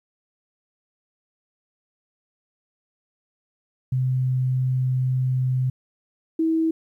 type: tone pair in turn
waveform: sine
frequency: 128.7 / 323.2 Hz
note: C3 / E4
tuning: -28 / -34 cents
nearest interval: octave + major third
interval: 1594 cents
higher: second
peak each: -19 / -18 dBFS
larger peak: second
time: 3.92-5.7 / 6.39-6.71 s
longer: first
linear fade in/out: 5 ms
effects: 10-bit